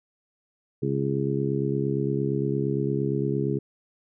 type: harmonic tone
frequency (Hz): 68.7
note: C#2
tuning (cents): -15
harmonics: 2 / 3 / 4 / 5 / 6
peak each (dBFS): -27 / -31 / -32 / -30 / -29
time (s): 0.82-3.59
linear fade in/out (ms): 10
effects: none